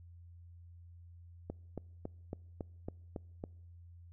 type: click train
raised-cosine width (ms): 2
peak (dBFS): -26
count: 8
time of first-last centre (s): 1.5-3.439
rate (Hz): 3.61
effects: noise-tail reverb RT60 0.9 s tail -26 dB re dry + added 86 Hz sine -52 dBFS peak until 4.12 s